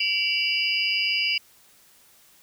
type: tone cluster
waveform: sine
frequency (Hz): 2308 / 2735 / 2934 / 4878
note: D7 / F7 / F#7 / D#8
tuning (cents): -31 / -37 / -15 / -35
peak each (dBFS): -27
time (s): 0-1.38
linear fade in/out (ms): 5
effects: white hiss -56 dBFS RMS until 2.42 s